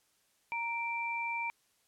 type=tone pair together; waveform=sine; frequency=932.2 / 2349 Hz; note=A#5 / D7; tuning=0 / 0 cents; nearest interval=octave + major third; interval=1600 cents; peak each=-36 / -35 dBFS; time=0.52-1.5 s; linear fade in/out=0 ms; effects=white hiss -72 dBFS RMS until 1.87 s + low-pass 12000 Hz 12 dB/octave